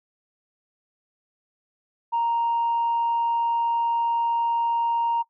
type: tone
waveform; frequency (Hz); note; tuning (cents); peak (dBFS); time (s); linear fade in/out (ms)
sine; 932.3; A#5; 0; -19; 2.12-5.23; 20
effects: noise-tail reverb RT60 0.1 s tail -21 dB re dry + tanh soft clip ceiling -17 dBFS